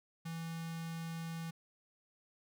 square tone with notch filter, 164.9 Hz, E3, 1 cent sharp, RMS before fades -42 dBFS, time 0.25-1.51 s, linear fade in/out 10 ms, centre 430 Hz, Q 0.8, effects none

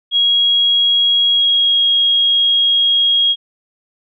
sine tone with pitch glide, 3300 to 3279 Hz, G#7 to G#7, -12 to -23 cents, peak -10 dBFS, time 0.11-3.36 s, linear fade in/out 50 ms, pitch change -11 cents, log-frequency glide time 1.33-1.84 s, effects none

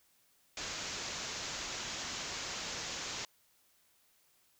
white low-pass noise, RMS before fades -41 dBFS, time 0.57-3.25 s, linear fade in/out 2 ms, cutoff 7200 Hz, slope 96 dB/octave, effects white hiss -70 dBFS RMS until 4.59 s

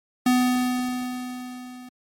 square tone with level ramp, 250.2 Hz, B3, 23 cents sharp, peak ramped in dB -16 to -40 dBFS, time 0.26-1.89 s, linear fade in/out 5 ms, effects MP3 64 kbps

